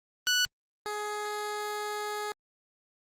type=tone pair in turn; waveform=15% pulse; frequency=1480 / 419 Hz; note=F#6 / G#4; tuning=0 / +15 cents; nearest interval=octave + minor seventh; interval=2185 cents; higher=first; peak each=-17 / -26 dBFS; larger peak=first; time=0.27-0.45 / 0.86-2.32 s; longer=second; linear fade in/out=0 ms; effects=low-pass 12000 Hz 12 dB/octave + Opus 24 kbps